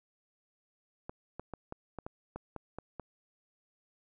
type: clicks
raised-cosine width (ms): 1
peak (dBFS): -26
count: 10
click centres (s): 1.095 / 1.396 / 1.537 / 1.724 / 1.987 / 2.065 / 2.36 / 2.563 / 2.786 / 2.997
effects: none